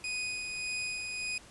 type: tone with tremolo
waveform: sawtooth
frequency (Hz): 2489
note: D#7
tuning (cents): 0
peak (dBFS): -29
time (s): 0.04-1.38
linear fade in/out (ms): 2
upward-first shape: sine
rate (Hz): 1.7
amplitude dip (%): 35
effects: pink hiss -54 dBFS RMS until 1.5 s + resampled to 24000 Hz